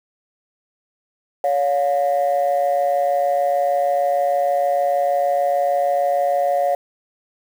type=tone pair together; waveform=sine; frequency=563.5 / 710 Hz; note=C#5 / F5; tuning=+28 / +28 cents; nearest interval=major third; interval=400 cents; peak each=-17 dBFS; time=1.44-6.75 s; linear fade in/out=2 ms; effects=tanh soft clip ceiling -11 dBFS + 7-bit